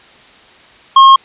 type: tone with tanh clipping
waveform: triangle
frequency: 1076 Hz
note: C6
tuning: 48 cents sharp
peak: -3 dBFS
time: 0.96-1.16 s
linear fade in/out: 5 ms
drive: 15 dB
effects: white hiss -42 dBFS RMS until 1.24 s + resampled to 8000 Hz